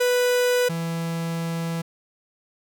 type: tone pair in turn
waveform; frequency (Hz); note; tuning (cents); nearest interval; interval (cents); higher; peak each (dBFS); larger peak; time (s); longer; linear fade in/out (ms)
45% pulse; 493.9 / 166.11; B4 / E3; 0 / +14; octave + perfect fifth; 1886; first; -18 / -25; first; 0-0.69 / 0.69-1.82; second; 10
effects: none